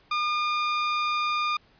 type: tone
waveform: sawtooth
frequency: 1211 Hz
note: D#6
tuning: 47 cents flat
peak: -20 dBFS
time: 0.11-1.57 s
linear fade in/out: 5 ms
effects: pink hiss -60 dBFS RMS until 1.79 s + resampled to 11025 Hz